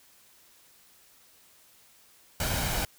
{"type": "noise with comb filter", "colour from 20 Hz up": "pink", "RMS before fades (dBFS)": -29, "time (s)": [2.4, 2.85], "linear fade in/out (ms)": 2, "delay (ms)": 1.3, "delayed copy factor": 0.5, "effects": ["white hiss -59 dBFS RMS until 2.98 s"]}